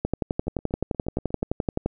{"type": "two click trains", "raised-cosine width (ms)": 2, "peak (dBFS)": [-24, -10], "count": [9, 22], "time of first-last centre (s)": [[0.47, 1.425], [0.05, 1.86]], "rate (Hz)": [8.38, 11.6], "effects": []}